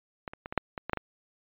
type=clicks; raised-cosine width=0.5 ms; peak=-21 / -26 / -22 / -21 / -7 / -20 / -18 / -11 / -16 dBFS; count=9; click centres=0.278 / 0.335 / 0.459 / 0.525 / 0.577 / 0.778 / 0.896 / 0.933 / 0.973 s; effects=resampled to 8000 Hz